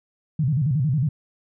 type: tone with vibrato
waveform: sine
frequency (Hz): 140.2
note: C#3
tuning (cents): +20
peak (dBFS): -18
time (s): 0.39-1.09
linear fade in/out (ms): 5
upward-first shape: square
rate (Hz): 11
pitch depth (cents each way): 190
effects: none